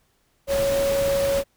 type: tone in noise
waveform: sine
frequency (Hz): 554.4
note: C#5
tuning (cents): 0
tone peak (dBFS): -19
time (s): 0.47-1.44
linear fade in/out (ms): 50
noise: pink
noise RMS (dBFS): -30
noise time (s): 0.47-1.44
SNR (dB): +8
effects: pink hiss -66 dBFS RMS until 1.56 s